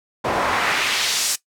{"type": "noise with band-pass filter sweep", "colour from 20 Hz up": "pink", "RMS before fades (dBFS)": -21, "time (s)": [0.24, 1.36], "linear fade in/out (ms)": 10, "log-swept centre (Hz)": [580, 8000], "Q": 1.1, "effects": ["noise-tail reverb RT60 0.1 s tail -17 dB re dry"]}